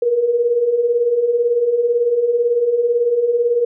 sine beating tone pair, 461.1 / 479.1 Hz, A#4 / A#4, -19 / +47 cents, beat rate 18 Hz, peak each -21 / -14 dBFS, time 0.02-3.65 s, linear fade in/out 5 ms, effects none

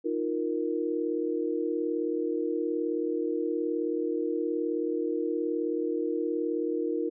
sine chord, Eb suspended second, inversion none, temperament just, 311.1 / 350 / 466.7 Hz, Eb4 / F4 / Bb4, 0 / +4 / +2 cents, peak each -31 dBFS, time 0.04-7.1 s, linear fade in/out 20 ms, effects none

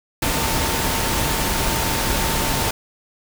sine tone in noise, 903 Hz, A5, 45 cents sharp, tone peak -29 dBFS, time 0.22-2.71 s, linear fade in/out 5 ms, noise pink, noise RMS -21 dBFS, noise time 0.22-2.71 s, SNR -11 dB, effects none

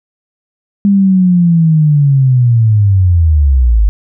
sine linear sweep, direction down, 202.7 to 49 Hz, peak -5 dBFS, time 0.85-3.89 s, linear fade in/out 0 ms, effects none

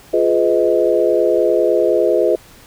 sine chord, F half-diminished seventh, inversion none, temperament just, 349.2 / 419.1 / 502.9 / 628.6 Hz, F4 / Ab4 / Cb5 / Eb5, 0 / +16 / +31 / +18 cents, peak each -17 dBFS, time 0.13-2.36 s, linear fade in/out 10 ms, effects pink hiss -44 dBFS RMS until 2.66 s

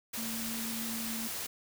sine tone in noise, 226.6 Hz, A#3, 49 cents flat, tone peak -38 dBFS, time 0.17-1.28 s, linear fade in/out 10 ms, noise white, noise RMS -38 dBFS, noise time 0.13-1.47 s, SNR -3 dB, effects none

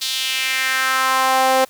sawtooth tone with high-pass filter sweep, 262.2 Hz, C4, 4 cents sharp, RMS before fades -18 dBFS, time 0.01-1.65 s, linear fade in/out 10 ms, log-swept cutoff 4000 to 580 Hz, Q 2.5, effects white hiss -48 dBFS RMS until 1.69 s

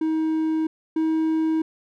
triangle tone pair in turn, 316.9 / 318.6 Hz, D#4 / D#4, +32 / +41 cents, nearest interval unison, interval 9 cents, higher second, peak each -18 / -17 dBFS, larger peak second, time 0.01-0.67 / 0.96-1.62 s, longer neither, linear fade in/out 5 ms, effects none

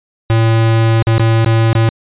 square tone with dropouts, 113.1 Hz, A2, 48 cents sharp, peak -9 dBFS, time 0.3-1.89 s, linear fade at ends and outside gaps 0 ms, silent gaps 1.024-1.07 / 1.181-1.196 / 1.446-1.461 / 1.73-1.752 s, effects resampled to 8000 Hz

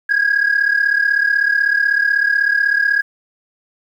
sine tone pair together, 1625.1 / 1661.2 Hz, G#6 / G#6, -38 / 0 cents, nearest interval unison, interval 38 cents, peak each -14 dBFS, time 0.09-3.02 s, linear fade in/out 10 ms, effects tanh soft clip ceiling -8 dBFS + 8-bit

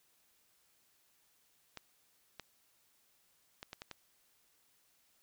clicks, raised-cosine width 0.2 ms, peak -27 dBFS, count 6, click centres 1.773 / 2.397 / 3.629 / 3.731 / 3.819 / 3.913 s, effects white hiss -72 dBFS RMS until 5.22 s

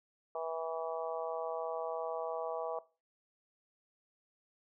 harmonic tone, 163 Hz, E3, 19 cents flat, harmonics 3 / 4 / 5 / 6 / 7, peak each -40 / -39 / -43 / -47 / -45 dBFS, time 0.35-2.79 s, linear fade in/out 2 ms, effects noise-tail reverb RT60 0.3 s tail -18 dB re dry

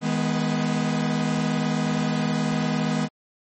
45% pulse chord, G# minor, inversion second, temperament equal with one note detuned, 158.74 / 207.7 / 246.9 Hz, D#3 / G#3 / B3, +35 / 0 / 0 cents, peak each -26 dBFS, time 0.01-3.09 s, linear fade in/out 50 ms, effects MP3 32 kbps

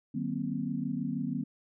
sine tone cluster, 153 / 189.2 / 239.6 / 265.8 Hz, D#3 / F#3 / A#3 / C4, -29 / +39 / +48 / +27 cents, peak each -37 / -37 / -34 / -36 dBFS, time 0.14-1.44 s, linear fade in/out 10 ms, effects none

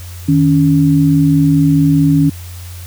sine tone pair together, 155.29 / 280 Hz, D#3 / C#4, -3 / +18 cents, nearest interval minor seventh, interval 1021 cents, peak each -10 dBFS, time 0.28-2.3 s, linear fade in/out 10 ms, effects added 88 Hz sine -27 dBFS peak until 2.86 s + white hiss -37 dBFS RMS until 2.86 s

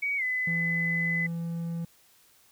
sine tone with pitch glide, 2259 to 2013 Hz, C#7 to B6, +32 to +33 cents, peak -26 dBFS, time 0.02-1.27 s, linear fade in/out 10 ms, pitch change -199 cents, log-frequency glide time 0.17-0.23 s
triangle tone, 167.9 Hz, E3, 32 cents sharp, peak -28 dBFS, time 0.47-1.85 s, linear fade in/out 5 ms
effects white hiss -61 dBFS RMS until 2.51 s

